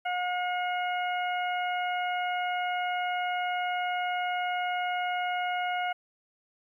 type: harmonic tone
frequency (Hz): 720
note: F#5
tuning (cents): -47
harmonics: 1 / 2 / 3 / 4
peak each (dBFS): -29 / -35 / -36 / -40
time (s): 0.05-5.93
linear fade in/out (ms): 10
effects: 11-bit